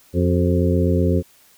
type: harmonic tone with a mistuned harmonic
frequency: 88 Hz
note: F2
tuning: 14 cents sharp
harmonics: 1 / 2 / 3 / 4 / 5 / 6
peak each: -18 / -21 / -23 / -24 / -25 / -26 dBFS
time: 0.13-1.23 s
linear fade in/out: 50 ms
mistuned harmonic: 4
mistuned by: +60 cents
effects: white hiss -53 dBFS RMS until 1.57 s